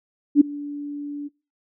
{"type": "tone with ADSR envelope", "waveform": "sine", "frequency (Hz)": 289.5, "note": "D4", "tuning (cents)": -25, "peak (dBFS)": -6, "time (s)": [0.35, 1.29], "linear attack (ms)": 57, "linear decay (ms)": 10, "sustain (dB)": -22, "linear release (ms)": 24, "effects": ["noise-tail reverb RT60 0.3 s tail -23 dB re dry"]}